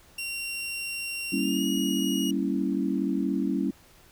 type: tone with pitch glide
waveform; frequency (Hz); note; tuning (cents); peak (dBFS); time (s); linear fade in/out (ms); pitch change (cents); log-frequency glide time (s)
sawtooth; 2753 to 2887; F7 to F#7; -25 to -43; -28; 0.18-2.31; 5; +82; 1.37-1.65
type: chord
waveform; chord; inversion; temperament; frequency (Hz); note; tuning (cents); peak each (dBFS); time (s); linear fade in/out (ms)
sine; G diminished seventh; none; equal; 196 / 233.1 / 277.2 / 329.6; G3 / Bb3 / Db4 / Fb4; 0 / 0 / 0 / 0; -29 / -32 / -28 / -31; 1.32-3.71; 10
effects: pink hiss -56 dBFS RMS until 4.11 s